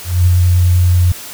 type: tone with ADSR envelope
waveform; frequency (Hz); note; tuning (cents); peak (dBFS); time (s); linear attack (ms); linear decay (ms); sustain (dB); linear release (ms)
sine; 89; F2; +33; -5; 0.04-1.12; 230; 7; -2; 4
effects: white hiss -30 dBFS RMS until 1.33 s